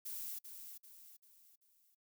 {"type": "noise with echo", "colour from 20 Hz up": "violet", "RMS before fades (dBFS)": -44, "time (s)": [0.05, 0.39], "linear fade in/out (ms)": 10, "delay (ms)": 390, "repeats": 4, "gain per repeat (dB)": -7, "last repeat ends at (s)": 1.95, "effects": ["noise-tail reverb RT60 0.1 s tail -23 dB re dry"]}